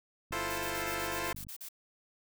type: click train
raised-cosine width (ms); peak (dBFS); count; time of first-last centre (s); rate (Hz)
5; -37; 58; 0.31-1.469; 49.2
type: chord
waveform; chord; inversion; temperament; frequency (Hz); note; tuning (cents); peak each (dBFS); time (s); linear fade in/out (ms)
10% pulse; F major seventh; third; equal; 329.6 / 349.2 / 440 / 523.3; E4 / F4 / A4 / C5; 0 / 0 / 0 / 0; -31; 0.32-1.33; 5
type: noise bursts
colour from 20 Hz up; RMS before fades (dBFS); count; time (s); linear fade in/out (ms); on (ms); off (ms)
blue; -44; 10; 0.5-1.688; 5; 81; 42
effects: none